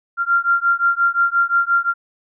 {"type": "beating tone pair", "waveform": "sine", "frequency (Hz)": [1383, 1388.7], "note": ["F6", "F6"], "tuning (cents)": [-17, -10], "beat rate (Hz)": 5.7, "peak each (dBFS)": -17, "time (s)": [0.17, 1.94], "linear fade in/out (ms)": 50, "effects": []}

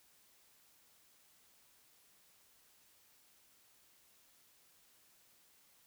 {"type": "silence", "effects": ["white hiss -68 dBFS RMS until 5.86 s"]}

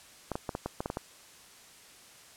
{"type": "clicks", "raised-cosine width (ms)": 1, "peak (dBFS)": -18, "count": 9, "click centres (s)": [0.317, 0.355, 0.492, 0.551, 0.66, 0.805, 0.859, 0.901, 0.971], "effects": ["white hiss -54 dBFS RMS until 2.36 s", "low-pass 10000 Hz 12 dB/octave"]}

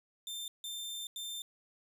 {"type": "tone bursts at uneven times", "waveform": "sawtooth", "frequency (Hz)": 3583, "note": "A7", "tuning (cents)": 31, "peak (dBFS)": -36, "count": 3, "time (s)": [[0.27, 0.48], [0.64, 1.07], [1.16, 1.42]], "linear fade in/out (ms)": 2, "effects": []}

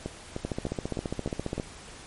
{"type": "two click trains", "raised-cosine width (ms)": 2, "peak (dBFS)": [-16, -18], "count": [18, 6], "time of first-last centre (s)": [[0.45, 1.599], [0.06, 1.58]], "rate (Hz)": [14.8, 3.29], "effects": ["pink hiss -46 dBFS RMS until 2.06 s", "MP3 48 kbps"]}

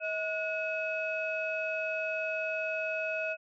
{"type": "tone cluster", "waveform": "sine", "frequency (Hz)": [638, 1458, 2561], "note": ["D#5", "F#6", "D#7"], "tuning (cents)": [43, -26, 49], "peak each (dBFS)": [-33, -37, -34], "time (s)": [0, 3.37], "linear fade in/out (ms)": 50, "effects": ["tanh soft clip ceiling -22 dBFS"]}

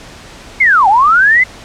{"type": "linear two-way sweep", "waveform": "sine", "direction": "down then up", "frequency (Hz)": [2217, 751, 2082], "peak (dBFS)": -5, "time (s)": [0.6, 1.44], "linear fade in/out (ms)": 10, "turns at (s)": 0.88, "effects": ["pink hiss -34 dBFS RMS until 1.64 s", "low-pass 7000 Hz 12 dB/octave"]}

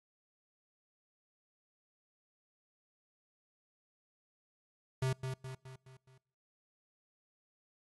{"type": "tone with echo", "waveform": "square", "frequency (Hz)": 130.81, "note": "C3", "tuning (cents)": 0, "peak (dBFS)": -31, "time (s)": [5.02, 5.13], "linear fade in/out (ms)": 5, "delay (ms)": 210, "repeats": 5, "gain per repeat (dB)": -6, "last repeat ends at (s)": 6.18, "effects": ["noise-tail reverb RT60 0.8 s tail -26 dB re dry", "AAC 32 kbps"]}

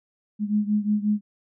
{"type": "beating tone pair", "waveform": "sine", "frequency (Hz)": [207.7, 213.3], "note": ["G#3", "G#3"], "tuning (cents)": [0, 46], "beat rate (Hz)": 5.6, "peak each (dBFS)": [-22, -25], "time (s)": [0.39, 1.21], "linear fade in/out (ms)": 50, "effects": []}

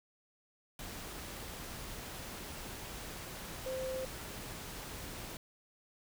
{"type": "tone in noise", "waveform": "sine", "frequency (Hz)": 521, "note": "C5", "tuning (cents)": -7, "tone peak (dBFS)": -36, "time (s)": [3.66, 4.05], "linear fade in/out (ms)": 2, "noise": "pink", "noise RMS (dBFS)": -45, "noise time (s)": [0.79, 5.37], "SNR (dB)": 6, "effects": []}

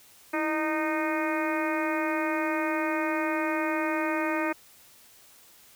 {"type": "harmonic tone with a mistuned harmonic", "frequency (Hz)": 308.2, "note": "D#4", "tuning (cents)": -16, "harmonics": [1, 2, 3, 4, 5, 6, 7, 8], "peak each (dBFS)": [-29, -32, -34, -35, -36, -37, -37, -38], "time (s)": [0.33, 4.53], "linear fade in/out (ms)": 10, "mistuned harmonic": 1, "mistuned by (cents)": 83, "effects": ["white hiss -55 dBFS RMS until 5.75 s"]}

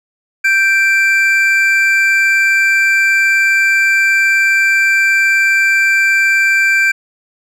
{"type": "tone pair together", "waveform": "triangle", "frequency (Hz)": [1568, 2349], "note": ["G6", "D7"], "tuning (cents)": [0, 0], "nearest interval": "perfect fifth", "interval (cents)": 700, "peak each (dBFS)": -10, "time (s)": [0.44, 6.92], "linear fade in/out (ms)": 10, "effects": []}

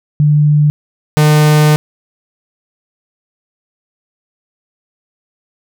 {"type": "tone pair in turn", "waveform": ["sine", "45% pulse"], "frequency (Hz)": [148.8, 151.49], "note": ["D3", "D#3"], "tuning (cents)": [23, -46], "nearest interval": "unison", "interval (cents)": 31, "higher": "second", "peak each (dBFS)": -6, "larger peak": "neither", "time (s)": [[0.2, 0.7], [1.17, 1.76]], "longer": "second", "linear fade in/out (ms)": 0, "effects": []}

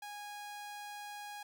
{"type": "tone", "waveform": "sawtooth", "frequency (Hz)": 825, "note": "G#5", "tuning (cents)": -12, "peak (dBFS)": -40, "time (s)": [0.02, 1.43], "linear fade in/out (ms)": 5, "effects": []}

